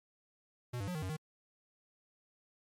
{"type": "tone with pitch steps", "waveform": "square", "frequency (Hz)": [122.6, 98.8, 179.8, 155.3, 93.3, 155.4], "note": ["B2", "G2", "F#3", "D#3", "F#2", "D#3"], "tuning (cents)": [-12, 14, -49, -3, 15, -2], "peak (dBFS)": -37, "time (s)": [0.73, 1.168], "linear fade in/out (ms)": 10, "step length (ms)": 73, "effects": ["MP3 64 kbps"]}